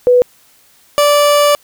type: tone pair in turn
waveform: sine / 30% pulse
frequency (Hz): 493.9 / 583.4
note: B4 / D5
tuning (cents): 0 / -12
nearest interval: minor third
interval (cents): 288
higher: second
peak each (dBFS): -5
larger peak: neither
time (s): 0.07-0.22 / 0.98-1.55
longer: second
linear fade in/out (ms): 0
effects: white hiss -49 dBFS RMS until 1.63 s